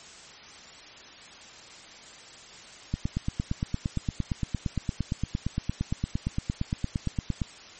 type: click train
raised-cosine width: 5 ms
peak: -14 dBFS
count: 40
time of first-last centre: 2.94-7.418 s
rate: 8.71 Hz
effects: white hiss -47 dBFS RMS until 7.79 s + MP3 32 kbps